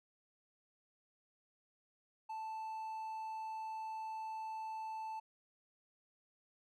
triangle tone, 880 Hz, A5, in tune, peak -39 dBFS, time 2.29-5.2 s, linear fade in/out 10 ms, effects none

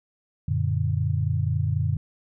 sine chord, Gb augmented, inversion none, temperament equal, 92.5 / 116.54 / 146.83 Hz, Gb2 / Bb2 / D3, 0 / 0 / 0 cents, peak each -25 / -26 / -26 dBFS, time 0.48-1.97 s, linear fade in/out 5 ms, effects none

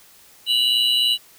triangle tone cluster, 2858 / 2981 / 3949 Hz, F7 / F#7 / B7, +39 / +12 / -1 cents, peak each -19 dBFS, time 0.46-1.18 s, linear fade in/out 50 ms, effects white hiss -50 dBFS RMS until 1.38 s

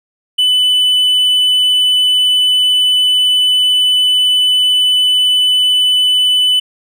triangle tone, 2997 Hz, F#7, 22 cents sharp, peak -7 dBFS, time 0.38-6.6 s, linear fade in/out 10 ms, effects none

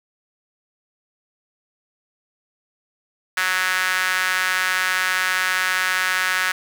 sawtooth tone with high-pass filter, 185 Hz, F#3, in tune, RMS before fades -21 dBFS, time 3.37-6.52 s, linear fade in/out 5 ms, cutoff 1600 Hz, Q 3, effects none

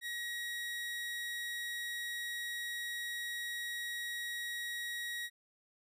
30% pulse tone, 1900 Hz, A#6, 33 cents sharp, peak -35 dBFS, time 0.01-5.3 s, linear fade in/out 50 ms, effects none

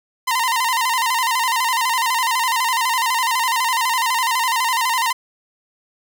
sawtooth tone with vibrato, 970 Hz, B5, 31 cents flat, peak -13 dBFS, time 0.27-5.13 s, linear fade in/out 10 ms, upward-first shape square, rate 12 Hz, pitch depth 91 cents each way, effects none

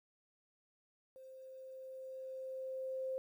sine tone with level ramp, 524 Hz, C5, 2 cents sharp, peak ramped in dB -52 to -36 dBFS, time 1.16-3.18 s, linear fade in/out 0 ms, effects 12-bit

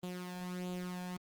sawtooth tone with flanger, 180.4 Hz, F#3, 44 cents flat, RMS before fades -41 dBFS, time 0.03-1.17 s, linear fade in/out 5 ms, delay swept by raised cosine 0.27 to 1.22 ms, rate 1.5 Hz, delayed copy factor +0.6, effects Opus 32 kbps

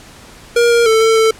square tone with pitch steps, 473.2 / 469.9 / 443.4 / 447.6 / 443.9 Hz, A#4 / A#4 / A4 / A4 / A4, +26 / +14 / +13 / +30 / +15 cents, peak -9 dBFS, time 0.56-1.31 s, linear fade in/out 5 ms, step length 150 ms, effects pink hiss -39 dBFS RMS until 1.39 s + low-pass 10000 Hz 12 dB/octave

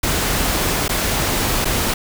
pink noise with dropouts, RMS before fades -19 dBFS, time 0.03-1.94 s, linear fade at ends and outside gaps 5 ms, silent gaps 0.881-0.892 / 1.647-1.653 s, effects none

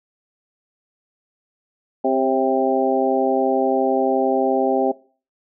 harmonic tone with a mistuned harmonic, 131.5 Hz, C3, 9 cents sharp, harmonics 2 / 3 / 4 / 5 / 6, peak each -22 / -22 / -22 / -22 / -22 dBFS, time 2.04-4.92 s, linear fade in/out 10 ms, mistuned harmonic 4, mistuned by +37 cents, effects noise-tail reverb RT60 0.4 s tail -21 dB re dry

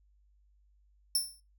20% pulse tone with exponential decay, 5370 Hz, E8, 31 cents sharp, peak -18 dBFS, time 1.15-1.4 s, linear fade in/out 2 ms, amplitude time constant 54 ms, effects noise-tail reverb RT60 0.2 s tail -18 dB re dry + added 50 Hz sine -63 dBFS peak until 1.58 s

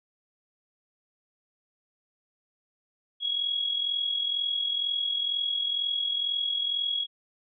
sine tone with amplitude modulation, 3322 Hz, G#7, in tune, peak -23 dBFS, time 3.2-7.07 s, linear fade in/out 50 ms, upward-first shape sine, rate 42.1 Hz, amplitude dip 60%, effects none

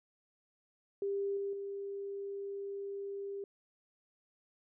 sine tone with level steps, 398 Hz, G4, 26 cents sharp, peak -32 / -34 / -38 dBFS, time 1.02-3.44 s, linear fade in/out 2 ms, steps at 1.37 / 1.53 s, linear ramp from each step 2 ms, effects none

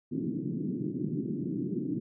white band-pass noise, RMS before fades -33 dBFS, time 0.11-2 s, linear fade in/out 10 ms, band 130 to 340 Hz, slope 48 dB/octave, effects none

